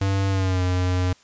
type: tone with pitch glide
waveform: square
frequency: 97.5 to 90.97 Hz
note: G2 to F#2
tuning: -9 to -29 cents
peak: -20 dBFS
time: 0.01-1.13 s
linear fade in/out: 5 ms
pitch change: -120 cents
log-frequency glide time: 0.29-0.62 s
effects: white hiss -55 dBFS RMS until 1.23 s + resampled to 16000 Hz